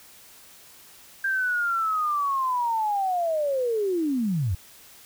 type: linear sweep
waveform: sine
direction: down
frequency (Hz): 1594 to 78.9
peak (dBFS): -22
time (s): 1.24-4.55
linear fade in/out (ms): 5
effects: white hiss -50 dBFS RMS until 5.05 s